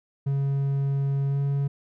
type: tone with pitch glide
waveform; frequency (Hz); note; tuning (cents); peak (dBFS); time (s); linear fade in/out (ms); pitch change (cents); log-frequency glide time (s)
triangle; 138.59 to 140.12; C#3 to C#3; 0 to +19; -20; 0.26-1.68; 10; +19; 1.28-1.39
effects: none